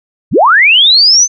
sine linear sweep, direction up, 62 to 6272 Hz, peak -3 dBFS, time 0.31-1.28 s, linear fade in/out 50 ms, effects none

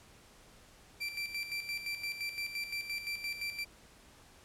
30% pulse tone with tremolo, 2349 Hz, D7, in tune, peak -32 dBFS, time 1-3.65 s, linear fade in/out 20 ms, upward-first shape square, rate 5.8 Hz, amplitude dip 60%, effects pink hiss -59 dBFS RMS until 4.44 s + low-pass 11000 Hz 12 dB/octave

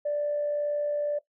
sine tone with amplitude modulation, 587.3 Hz, D5, in tune, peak -23 dBFS, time 0.05-1.19 s, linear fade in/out 10 ms, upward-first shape sine, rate 61.9 Hz, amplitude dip 25%, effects noise-tail reverb RT60 0.1 s tail -17 dB re dry + tanh soft clip ceiling -20 dBFS

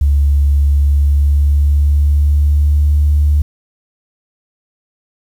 sine tone with pitch glide, 71.2 to 73.71 Hz, C#2 to D2, +47 to +7 cents, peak -7 dBFS, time 0.01-3.42 s, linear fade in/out 5 ms, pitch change +60 cents, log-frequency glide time 0.76-2.92 s, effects tanh soft clip ceiling -3 dBFS + 7-bit

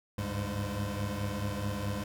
25% pulse tone cluster, 70.8 / 99.8 / 104.5 / 514 Hz, C#2 / G2 / G#2 / C5, +37 / +32 / +11 / -31 cents, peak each -38 / -31 / -34 / -38 dBFS, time 0.18-2.04 s, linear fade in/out 5 ms, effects none

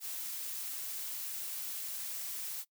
blue noise, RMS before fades -40 dBFS, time 0-2.65 s, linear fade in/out 50 ms, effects noise-tail reverb RT60 0.1 s tail -21 dB re dry

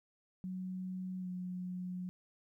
sine tone with pitch glide, 185.2 to 181.49 Hz, F#3 to F#3, +2 to -33 cents, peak -38 dBFS, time 0.44-2.09 s, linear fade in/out 0 ms, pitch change -35 cents, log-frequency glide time 1.19-1.28 s, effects 13-bit

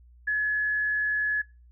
sine tone with frequency modulation, 1700 Hz, G#6, 40 cents sharp, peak -23 dBFS, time 0.27-1.42 s, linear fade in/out 10 ms, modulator 90.5 Hz, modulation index 0.22, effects noise-tail reverb RT60 0.3 s tail -24 dB re dry + added 60 Hz sine -51 dBFS peak until 1.71 s

